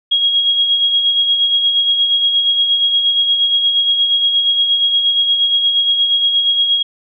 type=tone with tremolo; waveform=sine; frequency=3291 Hz; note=G#7; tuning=16 cents flat; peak=-9 dBFS; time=0.11-6.83 s; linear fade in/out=10 ms; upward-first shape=sine; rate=8.5 Hz; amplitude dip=45%; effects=none